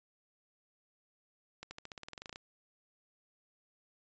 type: accelerating click train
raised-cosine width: 0.2 ms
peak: -27 dBFS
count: 15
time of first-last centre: 1.63-2.359 s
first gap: 80 ms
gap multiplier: 0.93
effects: resampled to 16000 Hz